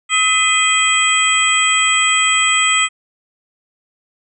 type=tone cluster; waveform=sine; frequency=1278 / 2016 / 2496 / 3207 / 7910 Hz; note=D#6 / B6 / D#7 / G7 / B8; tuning=+46 / +35 / +5 / +39 / +2 cents; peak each=-18 dBFS; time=0.09-2.89 s; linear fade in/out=50 ms; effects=none